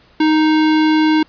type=tone; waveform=square; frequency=311.1 Hz; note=D#4; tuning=in tune; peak=-11 dBFS; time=0.2-1.23 s; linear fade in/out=5 ms; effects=pink hiss -50 dBFS RMS until 1.28 s + resampled to 11025 Hz